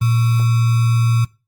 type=tone with sample-and-hold; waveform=sine; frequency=116.2 Hz; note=A#2; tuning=5 cents flat; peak=-12 dBFS; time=0.01-1.25 s; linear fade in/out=10 ms; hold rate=1225 Hz; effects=noise-tail reverb RT60 0.3 s tail -21 dB re dry + Opus 24 kbps